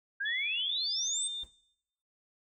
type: exponential sweep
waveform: sine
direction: up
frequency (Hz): 1568 to 8700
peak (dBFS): -31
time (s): 0.2-1.28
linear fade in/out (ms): 10
type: tone with pitch glide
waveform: sine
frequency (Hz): 3400 to 3602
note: G#7 to A7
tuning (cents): +40 to +40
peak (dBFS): -35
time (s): 0.25-1.44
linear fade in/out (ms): 10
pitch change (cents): +100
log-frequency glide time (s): 0.55-1.06
type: noise with exponential decay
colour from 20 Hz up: brown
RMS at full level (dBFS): -49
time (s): 1.43-1.55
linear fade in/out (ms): 0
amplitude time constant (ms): 24
effects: noise-tail reverb RT60 0.8 s tail -20 dB re dry